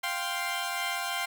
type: chord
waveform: 15% pulse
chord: F suspended second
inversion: none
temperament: equal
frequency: 698.5 / 784 / 1046.5 Hz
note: F5 / G5 / C6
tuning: 0 / 0 / 0 cents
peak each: -28 dBFS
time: 0.03-1.26 s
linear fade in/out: 10 ms
effects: none